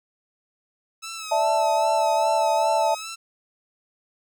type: tone with vibrato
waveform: 10% pulse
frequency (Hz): 1300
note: E6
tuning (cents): -24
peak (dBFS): -24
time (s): 1.02-3.16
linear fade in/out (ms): 20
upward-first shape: sine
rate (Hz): 2.5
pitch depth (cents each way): 53
type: chord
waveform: sine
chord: D suspended second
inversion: none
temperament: equal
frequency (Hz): 587.3 / 659.3 / 880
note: D5 / E5 / A5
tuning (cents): 0 / 0 / 0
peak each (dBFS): -26 / -22 / -21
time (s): 1.31-2.95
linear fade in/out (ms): 10
effects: none